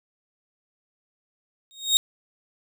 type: tone with exponential growth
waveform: 30% pulse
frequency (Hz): 3729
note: A#7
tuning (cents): 0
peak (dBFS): -10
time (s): 1.71-1.97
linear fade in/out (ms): 0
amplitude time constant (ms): 55
effects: none